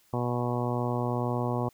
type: harmonic tone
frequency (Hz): 121.9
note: B2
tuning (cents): -22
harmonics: 1 / 2 / 3 / 4 / 5 / 6 / 7 / 8 / 9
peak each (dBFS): -30 / -33 / -35 / -36 / -37 / -38 / -38 / -39 / -40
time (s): 0.13-1.69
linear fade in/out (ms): 5
effects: white hiss -64 dBFS RMS until 1.73 s